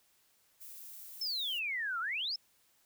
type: noise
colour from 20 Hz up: violet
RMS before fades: -49 dBFS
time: 0.6-1.6 s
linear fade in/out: 20 ms
type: exponential two-way sweep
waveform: sine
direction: down then up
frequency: 5420 to 1300 to 5420 Hz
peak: -33 dBFS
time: 1.21-2.36 s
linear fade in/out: 5 ms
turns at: 2 s
effects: white hiss -70 dBFS RMS until 2.85 s